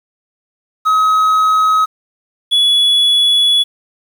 triangle tone pair in turn, 1273 / 3399 Hz, D#6 / G#7, +39 / +39 cents, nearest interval octave + perfect fourth, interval 1700 cents, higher second, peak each -7 dBFS, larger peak neither, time 0.85-1.86 / 2.51-3.64 s, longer second, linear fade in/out 20 ms, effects 7-bit

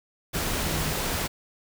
sine tone in noise, 155.9 Hz, D#3, 4 cents sharp, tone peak -32 dBFS, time 0.62-0.94 s, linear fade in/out 20 ms, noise pink, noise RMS -28 dBFS, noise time 0.33-1.28 s, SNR -7 dB, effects none

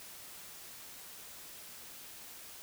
silence, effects white hiss -50 dBFS RMS until 2.62 s

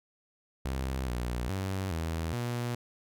sawtooth tone with pitch steps, 65.9 / 60.5 / 95.7 / 81.5 / 120.4 Hz, C2 / B1 / G2 / E2 / B2, +13 / -35 / -41 / -19 / -44 cents, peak -27 dBFS, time 0.65-2.75 s, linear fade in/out 5 ms, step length 420 ms, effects none

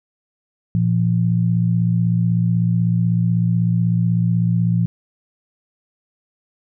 sine tone pair together, 116 / 172.11 Hz, A#2 / F3, -8 / -25 cents, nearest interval perfect fifth, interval 683 cents, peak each -17 dBFS, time 0.75-4.86 s, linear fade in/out 0 ms, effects none

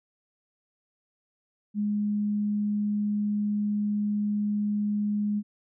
sine tone, 207.7 Hz, G#3, in tune, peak -24 dBFS, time 1.74-5.43 s, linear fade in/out 50 ms, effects none

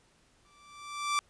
sawtooth tone with exponential growth, 1170 Hz, D6, 7 cents flat, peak -21 dBFS, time 0.45-1.19 s, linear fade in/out 0 ms, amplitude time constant 160 ms, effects pink hiss -66 dBFS RMS until 1.29 s + resampled to 22050 Hz

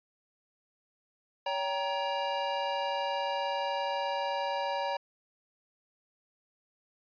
square chord, G diminished, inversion second, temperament just, 564.5 / 784 / 940.8 Hz, Db5 / G5 / Bb5, +31 / 0 / +16 cents, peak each -35 / -37 / -34 dBFS, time 1.46-4.97 s, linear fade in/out 5 ms, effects resampled to 11025 Hz

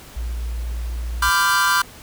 sine tone, 58.27 Hz, A#1, in tune, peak -23 dBFS, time 0.16-1.3 s, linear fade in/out 10 ms
45% pulse chord, G dominant seventh, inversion first, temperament equal with one note detuned, 1002.1 / 1174.7 / 1396.9 / 1568 Hz, B5 / D6 / F6 / G6, +25 / 0 / 0 / 0 cents, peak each -21 dBFS, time 1.22-1.82 s, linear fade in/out 5 ms
effects pink hiss -42 dBFS RMS until 2.02 s

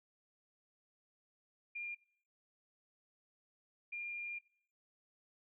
sine tone bursts at uneven times, 2404 Hz, D7, 40 cents sharp, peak -40 dBFS, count 2, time 1.75-1.95 / 3.92-4.39 s, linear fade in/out 10 ms, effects noise-tail reverb RT60 0.6 s tail -21 dB re dry

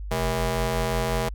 15% pulse ring-modulated tone, 172.2 Hz, F3, 24 cents flat, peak -14 dBFS, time 0.11-1.29 s, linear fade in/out 5 ms, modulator 300 Hz, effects added 50 Hz sine -31 dBFS peak until 1.34 s

